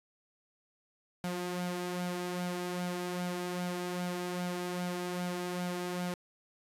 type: tone with flanger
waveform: sawtooth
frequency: 178.4 Hz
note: F3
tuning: 37 cents sharp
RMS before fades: -36 dBFS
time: 1.24-6.14 s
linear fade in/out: 0 ms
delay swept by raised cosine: 1.3 to 3.2 ms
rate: 2.5 Hz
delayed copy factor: +0.5
effects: resampled to 32000 Hz + 11-bit